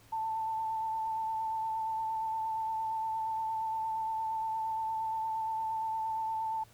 sine tone with vibrato, 886 Hz, A5, 12 cents sharp, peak -31 dBFS, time 0.12-6.64 s, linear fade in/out 10 ms, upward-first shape sine, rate 8.6 Hz, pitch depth 19 cents each way, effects added 111 Hz sine -62 dBFS peak until 6.73 s + pink hiss -61 dBFS RMS until 6.73 s

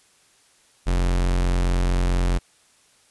45% pulse tone, 44.58 Hz, F1, 36 cents sharp, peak -18 dBFS, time 0.86-2.39 s, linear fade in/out 20 ms, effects white hiss -58 dBFS RMS until 3.1 s + resampled to 24000 Hz

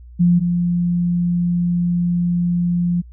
sine tone pair in turn, 174.61 / 174.61 Hz, F3 / F3, 0 / 0 cents, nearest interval unison, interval 0 cents, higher neither, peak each -10 / -15 dBFS, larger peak first, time 0.19-0.4 / 0.4-3.02 s, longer second, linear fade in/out 20 ms, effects added 60 Hz sine -37 dBFS peak until 3.12 s

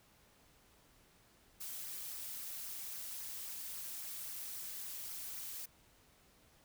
blue noise with flanger, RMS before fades -45 dBFS, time 1.6-5.66 s, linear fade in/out 10 ms, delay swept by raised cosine 0.26 to 2.96 ms, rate 3.7 Hz, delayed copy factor -0.5, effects pink hiss -67 dBFS RMS until 6.64 s

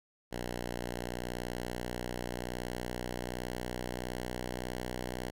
5% pulse tone with pitch glide, 60.4 to 61.92 Hz, B1 to B1, -38 to +5 cents, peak -25 dBFS, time 0.31-5.31 s, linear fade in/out 20 ms, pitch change +43 cents, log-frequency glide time 0.82-4.97 s, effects none

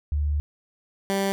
sine / 15% pulse tone pair in turn, 73.6 / 196.08 Hz, D2 / G3, +4 / +1 cents, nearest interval octave + perfect fourth, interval 1697 cents, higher second, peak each -21 / -16 dBFS, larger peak second, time 0.12-0.4 / 1.1-1.32 s, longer first, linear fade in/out 0 ms, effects none

